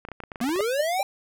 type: clicks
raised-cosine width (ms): 0.5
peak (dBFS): -21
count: 12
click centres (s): 0.051 / 0.087 / 0.117 / 0.203 / 0.237 / 0.318 / 0.358 / 0.404 / 0.441 / 0.492 / 0.56 / 0.607
type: linear sweep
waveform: square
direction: up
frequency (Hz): 222.3 to 805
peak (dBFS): -24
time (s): 0.41-1.03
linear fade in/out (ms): 2
type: tone bursts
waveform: sine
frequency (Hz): 587.3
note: D5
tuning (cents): 0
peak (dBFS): -22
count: 3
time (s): 0.59-1.013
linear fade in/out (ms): 5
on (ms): 21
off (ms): 180
effects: none